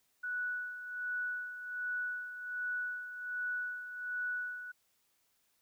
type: tone with tremolo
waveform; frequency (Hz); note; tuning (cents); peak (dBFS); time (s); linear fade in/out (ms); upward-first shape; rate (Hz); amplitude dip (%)
sine; 1476; F#6; -5; -33; 0.23-4.72; 10; sine; 1.3; 65
effects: white hiss -75 dBFS RMS until 5.61 s